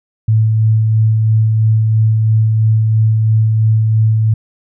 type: tone with tremolo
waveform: sine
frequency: 110 Hz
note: A2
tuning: in tune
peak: -7 dBFS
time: 0.28-4.34 s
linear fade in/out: 5 ms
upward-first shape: sine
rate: 3 Hz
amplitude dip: 25%
effects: none